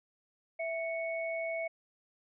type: tone pair together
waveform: sine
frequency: 659.1 / 2217 Hz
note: E5 / C#7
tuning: 0 / 0 cents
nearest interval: octave + major sixth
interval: 2100 cents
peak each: -34 / -38 dBFS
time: 0.59-1.68 s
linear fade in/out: 10 ms
effects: none